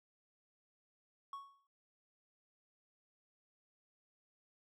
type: tone with exponential decay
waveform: triangle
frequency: 1108.7 Hz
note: C#6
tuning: in tune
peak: -39 dBFS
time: 1.33-1.67 s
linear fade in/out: 2 ms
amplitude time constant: 72 ms
effects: none